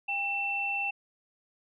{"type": "tone pair together", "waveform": "sine", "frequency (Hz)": [798, 2684], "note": ["G5", "E7"], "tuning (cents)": [31, 31], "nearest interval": "octave + major sixth", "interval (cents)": 2100, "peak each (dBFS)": [-35, -29], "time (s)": [0.08, 0.91], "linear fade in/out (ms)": 10, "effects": []}